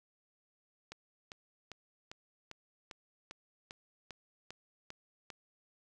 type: click train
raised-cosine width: 0.2 ms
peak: -28 dBFS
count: 12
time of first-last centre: 0.92-5.302 s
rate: 2.51 Hz
effects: none